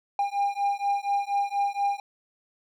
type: beating tone pair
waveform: triangle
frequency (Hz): 802 / 806.2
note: G5 / G5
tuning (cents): +39 / +48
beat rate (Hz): 4.2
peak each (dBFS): -25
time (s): 0.19-2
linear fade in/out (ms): 2
effects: none